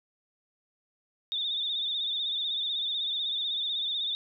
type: tone with vibrato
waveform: sine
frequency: 3608 Hz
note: A7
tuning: 43 cents sharp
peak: -28 dBFS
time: 1.32-4.15 s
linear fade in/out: 0 ms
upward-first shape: sine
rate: 16 Hz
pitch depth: 70 cents each way
effects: none